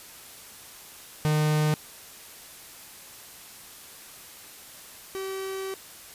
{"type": "tone pair in turn", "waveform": "45% pulse", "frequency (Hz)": [152.5, 384.3], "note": ["D#3", "G4"], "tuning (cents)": [-34, -34], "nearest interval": "octave + major third", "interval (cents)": 1600, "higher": "second", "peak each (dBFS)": [-21, -31], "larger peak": "first", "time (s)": [[1.25, 1.74], [5.15, 5.74]], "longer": "second", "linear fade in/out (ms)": 0, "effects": ["white hiss -46 dBFS RMS until 6.14 s", "resampled to 32000 Hz"]}